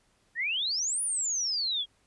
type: exponential two-way sweep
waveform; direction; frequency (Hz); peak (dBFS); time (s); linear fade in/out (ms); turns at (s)
sine; up then down; 1760 to 9900 to 3214; -27; 0.35-1.86; 50; 1.02
effects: pink hiss -68 dBFS RMS until 2.06 s + resampled to 24000 Hz